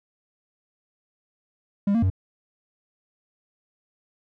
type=tone with pitch steps; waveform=triangle; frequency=200.8 / 230.9 / 93.7 Hz; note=G3 / A#3 / F#2; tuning=+42 / -16 / +22 cents; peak=-16 dBFS; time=1.87-2.101 s; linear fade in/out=5 ms; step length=77 ms; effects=none